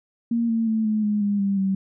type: tone with pitch steps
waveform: sine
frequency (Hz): 233 / 226.8 / 220.7 / 214.8 / 209 / 203.4 / 197.98 / 192.67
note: A#3 / A#3 / A3 / A3 / G#3 / G#3 / G3 / G3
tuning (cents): -1 / -47 / +5 / -41 / +11 / -36 / +17 / -30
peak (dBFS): -19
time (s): 0.31-1.75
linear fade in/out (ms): 5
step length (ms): 180
effects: none